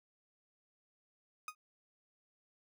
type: tone with exponential decay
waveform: 30% pulse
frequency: 1244.5 Hz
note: D#6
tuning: in tune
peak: -34 dBFS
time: 1.48-1.55 s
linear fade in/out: 2 ms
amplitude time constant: 15 ms
effects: none